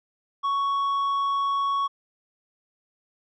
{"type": "tone with tanh clipping", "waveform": "sine", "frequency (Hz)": 1113, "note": "C#6", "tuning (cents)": 7, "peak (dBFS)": -23, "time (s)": [0.43, 1.88], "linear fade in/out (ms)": 20, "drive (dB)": 5, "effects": []}